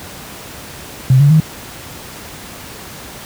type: tone with pitch steps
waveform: sine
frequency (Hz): 130.4 / 143.03 / 156.87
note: C3 / D3 / D#3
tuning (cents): -5 / -45 / +14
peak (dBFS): -5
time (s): 1.1-1.4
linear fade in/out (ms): 2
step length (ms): 100
effects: pink hiss -32 dBFS RMS until 3.25 s + high-pass 60 Hz 12 dB/octave